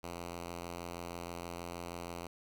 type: tone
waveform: 5% pulse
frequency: 86.3 Hz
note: F2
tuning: 20 cents flat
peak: -30 dBFS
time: 0.03-2.27 s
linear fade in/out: 5 ms
effects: none